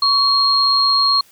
sine tone pair together, 1123 / 4246 Hz, C#6 / C8, +22 / +25 cents, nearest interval octave + major seventh, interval 2303 cents, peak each -17 / -13 dBFS, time 0.02-1.21 s, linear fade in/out 5 ms, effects white hiss -51 dBFS RMS until 1.31 s

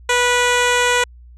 10% pulse tone, 489.6 Hz, B4, 15 cents flat, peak -5 dBFS, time 0.09-1.04 s, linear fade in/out 5 ms, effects added 60 Hz sine -39 dBFS peak until 1.37 s + resampled to 24000 Hz

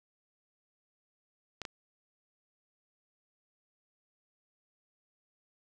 clicks, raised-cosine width 0.2 ms, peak -21 dBFS, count 2, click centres 1.617 / 1.652 s, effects none

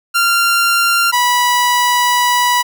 sawtooth tone pair in turn, 1385 / 979.3 Hz, F6 / B5, -15 / -15 cents, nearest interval tritone, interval 600 cents, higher first, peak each -7 dBFS, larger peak neither, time 0.14-1.12 / 1.12-2.63 s, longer second, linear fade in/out 20 ms, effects none

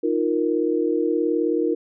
sine chord, Eb suspended second, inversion none, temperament just, 311.1 / 350 / 466.7 Hz, Eb4 / F4 / Bb4, 0 / +4 / +2 cents, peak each -23 dBFS, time 0.03-1.75 s, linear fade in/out 10 ms, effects none

